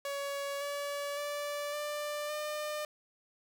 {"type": "tone with pitch steps", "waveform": "sawtooth", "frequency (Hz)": [562, 571.8, 581.8, 592, 602.3], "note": ["C#5", "D5", "D5", "D5", "D5"], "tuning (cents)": [24, -46, -16, 14, 44], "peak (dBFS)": -31, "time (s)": [0.05, 2.85], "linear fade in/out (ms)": 2, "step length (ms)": 560, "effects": []}